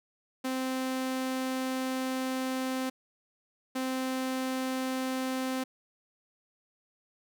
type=tone bursts at uneven times; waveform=sawtooth; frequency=260 Hz; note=C4; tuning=11 cents flat; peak=-26 dBFS; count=2; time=0.44-2.9 / 3.75-5.64 s; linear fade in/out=10 ms; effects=none